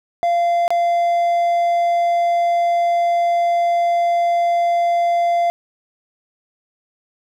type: tone with dropouts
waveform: triangle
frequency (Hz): 690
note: F5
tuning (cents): -21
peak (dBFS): -12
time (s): 0.23-5.5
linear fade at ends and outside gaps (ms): 0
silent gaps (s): 0.679-0.705
effects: none